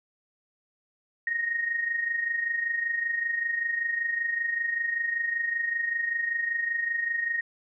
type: tone with amplitude modulation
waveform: sine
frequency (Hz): 1864.7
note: A#6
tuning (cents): 0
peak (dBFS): -23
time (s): 1.27-7.41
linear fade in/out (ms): 2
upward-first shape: sine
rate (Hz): 25.2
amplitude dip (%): 60
effects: none